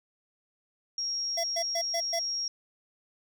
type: tone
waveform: sine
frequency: 5590 Hz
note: F8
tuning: 1 cent sharp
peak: -29 dBFS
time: 0.98-2.48 s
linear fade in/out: 2 ms
type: tone bursts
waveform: square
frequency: 675 Hz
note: E5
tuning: 41 cents sharp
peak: -30 dBFS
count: 5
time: 1.37-2.195 s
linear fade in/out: 10 ms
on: 69 ms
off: 120 ms
effects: none